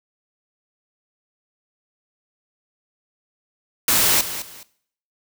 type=noise with echo; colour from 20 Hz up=white; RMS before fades=-17 dBFS; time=3.88-4.21 s; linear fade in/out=2 ms; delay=210 ms; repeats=2; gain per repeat=-12 dB; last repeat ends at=4.63 s; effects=noise-tail reverb RT60 0.6 s tail -18 dB re dry